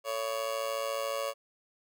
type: tone with amplitude modulation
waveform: 30% pulse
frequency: 561 Hz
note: C#5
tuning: 21 cents sharp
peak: -25 dBFS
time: 0.04-1.34 s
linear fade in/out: 50 ms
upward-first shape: sine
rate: 114 Hz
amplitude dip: 80%
effects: none